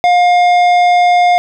sine tone with tanh clipping, 710 Hz, F5, 28 cents sharp, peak -8 dBFS, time 0.04-1.38 s, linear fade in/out 0 ms, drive 12 dB, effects none

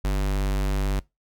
square tone, 49 Hz, G1, in tune, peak -22 dBFS, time 0.04-1 s, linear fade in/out 10 ms, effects noise-tail reverb RT60 0.2 s tail -22 dB re dry

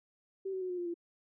sine tone with pitch steps, 385.6 / 376.6 / 367.8 / 359.2 / 350.7 / 342.5 Hz, G4 / F#4 / F#4 / F4 / F4 / F4, -28 / +31 / -10 / +49 / +7 / -34 cents, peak -34 dBFS, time 0.45-0.942 s, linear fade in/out 10 ms, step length 82 ms, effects none

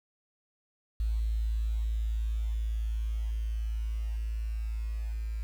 sine tone with level ramp, 55 Hz, A1, in tune, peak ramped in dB -26 to -31 dBFS, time 1-5.43 s, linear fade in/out 0 ms, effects 9-bit

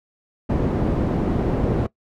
white low-pass noise, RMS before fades -21 dBFS, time 0.49-1.87 s, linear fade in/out 10 ms, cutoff 320 Hz, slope 12 dB/octave, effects noise-tail reverb RT60 0.1 s tail -20 dB re dry

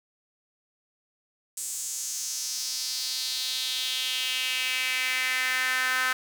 sawtooth tone with high-pass filter sweep, 256.8 Hz, C4, 32 cents flat, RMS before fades -29 dBFS, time 1.57-6.13 s, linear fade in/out 5 ms, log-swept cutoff 7900 to 1500 Hz, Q 3.2, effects 8-bit

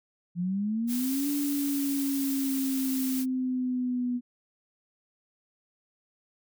sine linear two-way sweep, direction up then down, 170 to 287.8 to 244.5 Hz, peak -26 dBFS, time 0.35-4.21 s, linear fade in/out 50 ms, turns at 1.29 s
blue noise, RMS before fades -36 dBFS, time 0.87-3.26 s, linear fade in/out 50 ms
effects none

